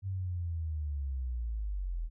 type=linear sweep; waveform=sine; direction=down; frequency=98 to 38.89 Hz; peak=-32 dBFS; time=0.02-2.1 s; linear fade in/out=50 ms; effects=none